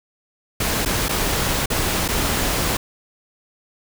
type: noise with dropouts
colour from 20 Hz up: pink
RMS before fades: -21 dBFS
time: 0.6-2.77 s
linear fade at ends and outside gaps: 5 ms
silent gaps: 0.851-0.858 / 1.085-1.091 / 1.659-1.701 / 2.08-2.086 s
effects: none